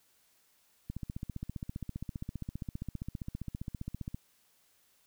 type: click train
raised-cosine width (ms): 5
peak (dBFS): -25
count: 50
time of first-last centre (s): 0.9-4.145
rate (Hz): 15.1
effects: white hiss -69 dBFS RMS until 5.06 s